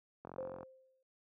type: click train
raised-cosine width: 1 ms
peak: -33 dBFS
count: 18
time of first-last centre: 0.25-0.63 s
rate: 44.7 Hz
type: tone with exponential decay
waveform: sine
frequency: 523.3 Hz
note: C5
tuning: in tune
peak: -37 dBFS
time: 0.38-1.03 s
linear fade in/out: 5 ms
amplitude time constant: 140 ms
effects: high-pass 100 Hz 12 dB/octave